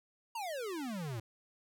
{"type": "exponential sweep", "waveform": "square", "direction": "down", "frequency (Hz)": [960, 106.5], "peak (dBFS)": -38, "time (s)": [0.35, 1.2], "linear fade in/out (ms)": 5, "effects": []}